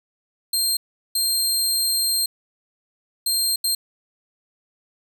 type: tone bursts at uneven times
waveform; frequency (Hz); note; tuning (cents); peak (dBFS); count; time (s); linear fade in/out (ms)
20% pulse; 4186; C8; 0; -13; 4; 0.53-0.77 / 1.15-2.26 / 3.26-3.56 / 3.64-3.75; 5
effects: none